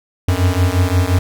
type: beating tone pair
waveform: square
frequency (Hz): 88 / 93.7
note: F2 / F#2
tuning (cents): +14 / +22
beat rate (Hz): 5.7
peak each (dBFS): -16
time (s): 0.28-1.19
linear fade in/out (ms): 5
effects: none